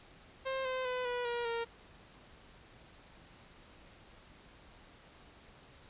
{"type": "tone with pitch steps", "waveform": "sawtooth", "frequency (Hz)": [530, 516.1, 502.6, 489.4, 476.6, 464.1], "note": ["C5", "C5", "B4", "B4", "A#4", "A#4"], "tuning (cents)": [22, -24, 30, -16, 38, -8], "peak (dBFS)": -30, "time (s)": [0.45, 1.65], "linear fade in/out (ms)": 20, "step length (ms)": 200, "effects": ["pink hiss -58 dBFS RMS until 5.89 s", "resampled to 8000 Hz"]}